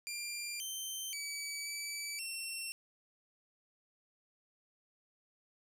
15% pulse tone with pitch steps, 2386 / 3108 / 2287 / 2305 / 2711 Hz, D7 / G7 / D7 / D7 / E7, +27 / -16 / -47 / -33 / +48 cents, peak -32 dBFS, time 0.07-2.72 s, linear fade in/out 0 ms, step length 530 ms, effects none

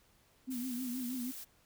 sine tone with vibrato, 250 Hz, B3, 21 cents sharp, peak -36 dBFS, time 0.47-1.32 s, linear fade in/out 20 ms, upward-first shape triangle, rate 6.3 Hz, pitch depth 96 cents each way
blue noise, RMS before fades -46 dBFS, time 0.5-1.45 s, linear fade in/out 20 ms
effects pink hiss -68 dBFS RMS until 1.65 s

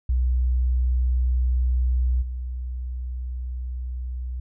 sine tone with level steps, 62.3 Hz, B1, 16 cents sharp, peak -18 / -27 dBFS, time 0.09-4.4 s, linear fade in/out 5 ms, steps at 2.21 s, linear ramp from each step 20 ms, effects none

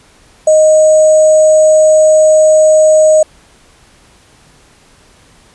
sine tone with sample-and-hold, 622.3 Hz, D#5, in tune, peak -3 dBFS, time 0.47-3.23 s, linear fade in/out 5 ms, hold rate 7350 Hz, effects pink hiss -45 dBFS RMS until 5.54 s + resampled to 24000 Hz

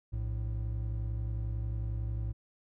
triangle tone pair together, 58.85 / 110 Hz, A#1 / A2, +17 / 0 cents, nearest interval major seventh, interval 1083 cents, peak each -32 / -33 dBFS, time 0.12-2.33 s, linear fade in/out 20 ms, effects none

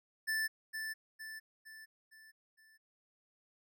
square tone with echo, 1760 Hz, A6, in tune, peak -33 dBFS, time 0.27-0.48 s, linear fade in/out 20 ms, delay 460 ms, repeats 5, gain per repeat -6 dB, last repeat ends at 2.78 s, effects none

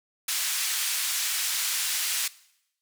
white band-pass noise, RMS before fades -28 dBFS, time 0.28-2.28 s, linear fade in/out 5 ms, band 1700 to 11000 Hz, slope 12 dB/octave, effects noise-tail reverb RT60 0.8 s tail -20 dB re dry

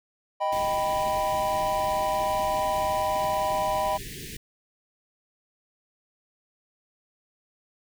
triangle chord, Eb augmented, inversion none, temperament equal, 622.3 / 784 / 987.8 Hz, Eb5 / G5 / B5, 0 / 0 / 0 cents, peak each -26 dBFS, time 0.4-3.98 s, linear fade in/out 20 ms
pink band-stop noise, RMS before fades -38 dBFS, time 0.52-4.37 s, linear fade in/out 5 ms, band 460 to 1700 Hz, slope 96 dB/octave
effects none

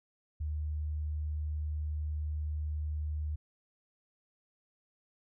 sine tone, 75.9 Hz, D#2, 42 cents flat, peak -32 dBFS, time 0.4-3.36 s, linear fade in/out 10 ms, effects none

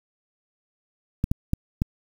clicks, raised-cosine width 5 ms, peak -9 dBFS, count 4, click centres 1.241 / 1.315 / 1.534 / 1.819 s, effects 7-bit

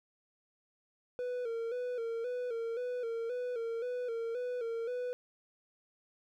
triangle tone with vibrato, 476.7 Hz, A#4, 39 cents sharp, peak -32 dBFS, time 1.19-5.13 s, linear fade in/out 0 ms, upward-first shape square, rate 1.9 Hz, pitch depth 66 cents each way, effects none

